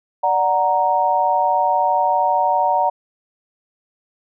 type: chord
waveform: sine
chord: D augmented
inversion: none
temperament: equal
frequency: 587.3 / 740 / 932.3 Hz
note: D5 / F#5 / A#5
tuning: 0 / 0 / 0 cents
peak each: -22 / -18 / -17 dBFS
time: 0.23-2.9 s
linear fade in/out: 10 ms
effects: none